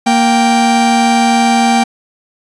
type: tone pair together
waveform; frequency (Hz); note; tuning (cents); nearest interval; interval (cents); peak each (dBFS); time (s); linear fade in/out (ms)
45% pulse; 233.2 / 783; A#3 / G5; +1 / -2; octave + major sixth; 2097; -11; 0.06-1.84; 10
effects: resampled to 22050 Hz